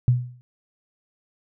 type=tone with exponential decay; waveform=sine; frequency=123.47 Hz; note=B2; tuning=in tune; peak=-11 dBFS; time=0.08-0.41 s; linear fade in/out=0 ms; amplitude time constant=71 ms; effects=none